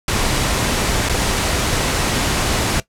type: noise with dropouts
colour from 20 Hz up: pink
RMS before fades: -18 dBFS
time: 0.08-2.8 s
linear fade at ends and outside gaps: 2 ms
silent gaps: 1.088-1.095 s
effects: noise-tail reverb RT60 0.1 s tail -17 dB re dry + low-pass 10000 Hz 12 dB/octave